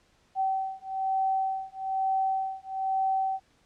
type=beating tone pair; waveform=sine; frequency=767 / 768.1 Hz; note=G5 / G5; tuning=-38 / -35 cents; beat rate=1.1 Hz; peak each=-29 dBFS; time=0.35-3.4 s; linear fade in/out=50 ms; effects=pink hiss -65 dBFS RMS until 3.65 s + low-pass 7000 Hz 12 dB/octave